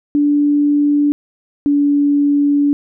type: tone pair in turn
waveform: sine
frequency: 291.1 / 287.4 Hz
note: D4 / D4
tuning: -15 / -37 cents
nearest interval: unison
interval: 22 cents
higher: first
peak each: -10 dBFS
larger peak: neither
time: 0.15-1.12 / 1.66-2.73 s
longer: second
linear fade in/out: 0 ms
effects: none